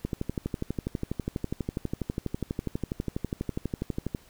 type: click train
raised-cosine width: 3 ms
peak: -16 dBFS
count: 51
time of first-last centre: 0.05-4.148 s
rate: 12.2 Hz
effects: pink hiss -57 dBFS RMS until 4.29 s